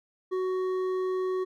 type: tone with hard clipping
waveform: sine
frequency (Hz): 372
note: F#4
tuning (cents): +9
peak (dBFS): -28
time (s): 0.31-1.45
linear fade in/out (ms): 20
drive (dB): 7
effects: none